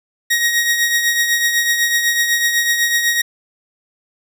sawtooth tone with tremolo, 1884 Hz, A#6, 18 cents sharp, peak -8 dBFS, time 0.3-3.22 s, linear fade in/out 10 ms, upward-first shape triangle, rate 8 Hz, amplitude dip 55%, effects none

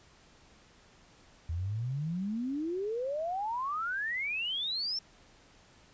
sine exponential sweep, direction up, 78.8 to 5490 Hz, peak -31 dBFS, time 1.49-4.99 s, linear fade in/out 5 ms, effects pink hiss -60 dBFS RMS until 5.93 s + resampled to 16000 Hz

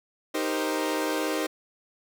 sawtooth chord, C minor seventh, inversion first, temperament equal, 311.1 / 392 / 466.2 / 523.3 Hz, Eb4 / G4 / Bb4 / C5, 0 / 0 / 0 / 0 cents, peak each -25 / -29 / -30 / -28 dBFS, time 0.34-1.47 s, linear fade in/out 10 ms, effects none

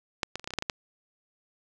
clicks, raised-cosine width 0.2 ms, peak -9 / -15 / -27 / -24 / -16 / -24 / -14 / -10 / -14 / -10 dBFS, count 10, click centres 0.232 / 0.356 / 0.396 / 0.443 / 0.475 / 0.506 / 0.537 / 0.587 / 0.624 / 0.698 s, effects none

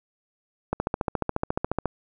click train, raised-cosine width 1 ms, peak -10 dBFS, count 17, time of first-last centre 0.73-1.857 s, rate 14.2 Hz, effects none

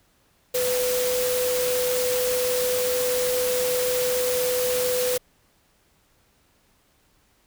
sine tone in noise, 499.5 Hz, B4, 20 cents sharp, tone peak -22 dBFS, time 0.54-5.18 s, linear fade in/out 10 ms, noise white, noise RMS -28 dBFS, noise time 0.54-5.18 s, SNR +3 dB, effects pink hiss -63 dBFS RMS until 7.46 s

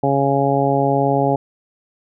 harmonic tone, 138.59 Hz, C#3, in tune, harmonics 1 / 2 / 3 / 4 / 5 / 6, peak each -21 / -21 / -21 / -21 / -21 / -21 dBFS, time 0.03-1.36 s, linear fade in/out 5 ms, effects none

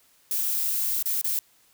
violet noise with dropouts, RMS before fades -26 dBFS, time 0.31-1.39 s, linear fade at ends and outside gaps 1 ms, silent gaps 1.026-1.057 / 1.214-1.244 s, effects white hiss -61 dBFS RMS until 1.73 s

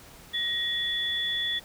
sine tone pair together, 1886 / 3435 Hz, A#6 / A7, +20 / -42 cents, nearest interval minor seventh, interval 1038 cents, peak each -32 / -27 dBFS, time 0.33-1.6 s, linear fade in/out 20 ms, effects pink hiss -50 dBFS RMS until 1.64 s

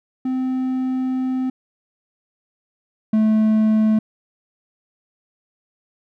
triangle tone pair in turn, 258.3 / 217.2 Hz, C4 / A3, -22 / -22 cents, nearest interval minor third, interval 300 cents, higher first, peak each -17 / -11 dBFS, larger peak second, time 0.25-1.5 / 3.13-3.99 s, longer first, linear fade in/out 5 ms, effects none

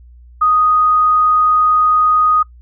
sine tone, 1244.5 Hz, D#6, in tune, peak -9 dBFS, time 0.41-2.43 s, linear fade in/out 10 ms, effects noise-tail reverb RT60 0.1 s tail -21 dB re dry + added 60 Hz sine -38 dBFS peak until 2.61 s

